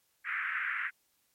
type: band-pass noise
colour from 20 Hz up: pink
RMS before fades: -34 dBFS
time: 0.24-0.91 s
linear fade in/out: 50 ms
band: 1400 to 2200 Hz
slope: 48 dB/octave
effects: white hiss -73 dBFS RMS until 1.34 s + MP3 64 kbps